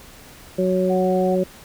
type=harmonic tone; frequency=185 Hz; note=F#3; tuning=in tune; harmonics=1 / 2 / 3; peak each=-21 / -21 / -21 dBFS; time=0.58-1.44 s; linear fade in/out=10 ms
type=tone; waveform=sine; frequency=740 Hz; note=F#5; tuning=in tune; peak=-25 dBFS; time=0.89-1.36 s; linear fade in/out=20 ms
effects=pink hiss -44 dBFS RMS until 1.64 s